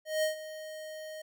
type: tone with ADSR envelope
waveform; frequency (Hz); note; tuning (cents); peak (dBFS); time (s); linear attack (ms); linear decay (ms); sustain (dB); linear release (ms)
square; 623; D#5; +2; -26; 0.05-1.22; 180; 120; -15; 7
effects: none